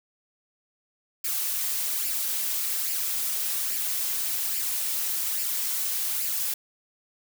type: noise with flanger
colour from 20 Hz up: blue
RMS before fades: -28 dBFS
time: 1.24-6.54 s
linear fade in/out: 5 ms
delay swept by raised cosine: 0.4 to 5.4 ms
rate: 1.2 Hz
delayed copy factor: +0.55
effects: none